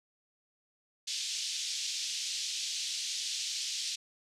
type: band-pass noise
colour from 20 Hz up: white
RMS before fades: -36 dBFS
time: 1.07-3.96 s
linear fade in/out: 10 ms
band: 3000 to 6400 Hz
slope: 24 dB/octave
effects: low-pass 12000 Hz 12 dB/octave